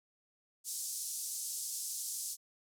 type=band-pass noise; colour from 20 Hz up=white; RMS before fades=-40 dBFS; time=0.64-2.37 s; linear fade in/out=50 ms; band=5300 to 11000 Hz; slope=24 dB/octave; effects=none